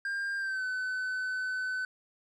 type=tone with pitch glide; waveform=triangle; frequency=1600 to 1511.9 Hz; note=G6 to F#6; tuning=+35 to +37 cents; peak=-29 dBFS; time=0.05-1.85 s; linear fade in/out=2 ms; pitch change=-98 cents; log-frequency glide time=0.37-0.64 s; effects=resampled to 24000 Hz